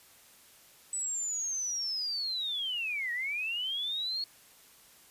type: linear two-way sweep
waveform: sine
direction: down then up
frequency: 8000 to 1867 to 4364 Hz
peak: -31 dBFS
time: 0.93-4.24 s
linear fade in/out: 2 ms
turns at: 3.12 s
effects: white hiss -58 dBFS RMS until 5.1 s + resampled to 32000 Hz